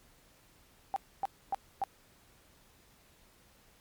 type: tone bursts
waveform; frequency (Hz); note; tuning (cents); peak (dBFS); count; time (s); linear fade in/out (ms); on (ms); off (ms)
sine; 784; G5; 0; -28; 4; 0.94-1.838; 0; 22; 270
effects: pink hiss -63 dBFS RMS until 3.8 s + MP3 96 kbps